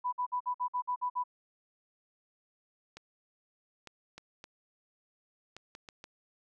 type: tone bursts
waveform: sine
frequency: 991 Hz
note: B5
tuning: 6 cents sharp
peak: -29 dBFS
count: 9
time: 0.04-1.239 s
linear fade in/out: 20 ms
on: 87 ms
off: 52 ms
type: clicks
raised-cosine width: 0.2 ms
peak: -29 dBFS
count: 8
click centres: 2.97 / 3.873 / 4.18 / 4.441 / 5.566 / 5.751 / 5.888 / 6.041 s
effects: none